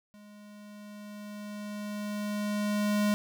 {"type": "tone with level ramp", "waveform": "square", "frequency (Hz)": 207.7, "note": "G#3", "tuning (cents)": 0, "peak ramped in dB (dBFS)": [-51, -24], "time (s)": [0.14, 3.14], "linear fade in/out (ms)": 0, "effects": []}